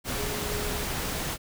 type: tone in noise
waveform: sine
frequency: 417.4 Hz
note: G#4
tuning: 9 cents sharp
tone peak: -36 dBFS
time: 0.15-0.86 s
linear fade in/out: 50 ms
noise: pink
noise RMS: -31 dBFS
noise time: 0.04-1.38 s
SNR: -8 dB
effects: none